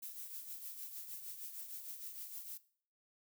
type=noise with tremolo; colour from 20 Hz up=violet; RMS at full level=-45 dBFS; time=0.02-2.58 s; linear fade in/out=10 ms; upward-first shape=triangle; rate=6.5 Hz; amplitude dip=60%; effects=noise-tail reverb RT60 0.5 s tail -18 dB re dry